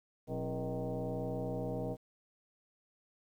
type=tone with frequency modulation; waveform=sine; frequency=179.6 Hz; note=F3; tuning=49 cents sharp; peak=-34 dBFS; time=0.27-1.97 s; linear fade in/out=50 ms; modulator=149 Hz; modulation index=3.4; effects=11-bit